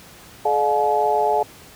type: harmonic tone with a mistuned harmonic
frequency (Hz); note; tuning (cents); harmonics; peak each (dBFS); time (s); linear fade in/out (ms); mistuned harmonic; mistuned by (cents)
142.3; C#3; +46; 3 / 4 / 5 / 6; -22 / -24 / -21 / -20; 0.45-1.43; 5; 4; +100
effects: pink hiss -44 dBFS RMS until 1.75 s + high-pass 60 Hz 12 dB/octave